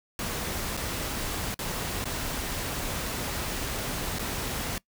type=noise with dropouts; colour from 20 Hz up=pink; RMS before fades=-32 dBFS; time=0.19-4.78 s; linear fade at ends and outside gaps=1 ms; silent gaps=0.768-0.774 / 1.543-1.591 / 2.042-2.055 / 4.186-4.193 s; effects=noise-tail reverb RT60 0.1 s tail -22 dB re dry